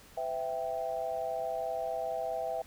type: chord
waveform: sine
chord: E minor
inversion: second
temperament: equal with one note detuned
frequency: 506.9 / 659.3 / 784 Hz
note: B4 / E5 / G5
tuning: +45 / 0 / 0 cents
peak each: -39 / -34 / -37 dBFS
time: 0.17-2.62 s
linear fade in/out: 5 ms
effects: pink hiss -56 dBFS RMS until 2.66 s